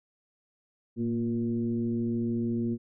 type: tone with frequency modulation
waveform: sine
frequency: 233.1 Hz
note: A#3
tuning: in tune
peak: -26 dBFS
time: 0.96-2.78 s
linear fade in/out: 50 ms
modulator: 120 Hz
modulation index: 0.85
effects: none